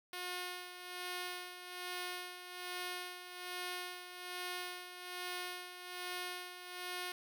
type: tone with tremolo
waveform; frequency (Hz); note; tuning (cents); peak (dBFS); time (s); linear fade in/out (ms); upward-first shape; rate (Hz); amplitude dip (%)
5% pulse; 359.7; F#4; -49; -28; 0.13-7.12; 2; sine; 1.2; 65
effects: none